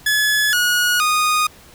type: tone with pitch steps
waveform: sawtooth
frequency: 1707 / 1452.1 / 1235.2 Hz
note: G#6 / F#6 / D#6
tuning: +47 / -33 / -13 cents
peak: -11 dBFS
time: 0.06-1.47 s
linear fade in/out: 5 ms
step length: 470 ms
effects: pink hiss -45 dBFS RMS until 1.74 s